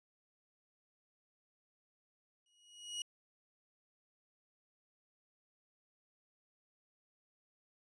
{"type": "tone with exponential growth", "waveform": "sawtooth", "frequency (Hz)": 2900, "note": "F#7", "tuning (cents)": -35, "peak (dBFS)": -33, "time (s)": [2.46, 3.02], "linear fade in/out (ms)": 2, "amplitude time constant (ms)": 120, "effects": ["resampled to 24000 Hz"]}